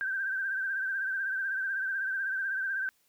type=tone with vibrato; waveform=sine; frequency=1565 Hz; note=G6; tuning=3 cents flat; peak=-29 dBFS; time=0.01-2.89 s; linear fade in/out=0 ms; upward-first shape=triangle; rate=16 Hz; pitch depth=67 cents each way; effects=white hiss -70 dBFS RMS until 3.08 s